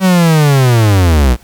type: linear sweep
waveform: 45% pulse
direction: down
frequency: 191.8 to 56.3 Hz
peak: -6 dBFS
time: 0-1.37 s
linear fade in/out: 50 ms
effects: pink hiss -44 dBFS RMS until 1.43 s